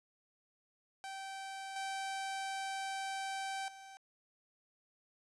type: tone with level steps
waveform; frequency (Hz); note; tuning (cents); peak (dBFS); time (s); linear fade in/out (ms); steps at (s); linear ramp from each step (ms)
sawtooth; 776; G5; -18; -39 / -34 / -47; 1.04-3.97; 0; 1.76 / 3.68; 2
effects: resampled to 24000 Hz + 11-bit